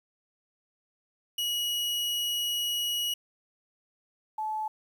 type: tone pair in turn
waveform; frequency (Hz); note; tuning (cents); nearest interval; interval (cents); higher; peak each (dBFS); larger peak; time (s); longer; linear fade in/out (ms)
40% pulse / sine; 2910 / 865.1; F#7 / A5; -29 / -30; octave + major sixth; 2101; first; -27 / -29; first; 1.38-3.14 / 4.38-4.68; first; 5
effects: 10-bit